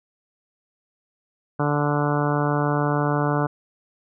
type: harmonic tone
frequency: 146.4 Hz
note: D3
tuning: 5 cents flat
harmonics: 1 / 2 / 3 / 4 / 5 / 6 / 7 / 8 / 9 / 10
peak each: -23 / -26 / -28 / -29 / -30 / -31 / -31 / -32 / -33 / -33 dBFS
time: 1.59-3.47 s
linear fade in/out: 10 ms
effects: none